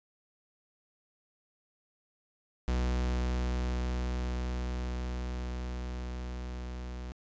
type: tone with level ramp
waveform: 45% pulse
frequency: 61.74 Hz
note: B1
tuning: in tune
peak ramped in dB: -27 to -38 dBFS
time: 2.68-7.12 s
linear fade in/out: 0 ms
effects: resampled to 16000 Hz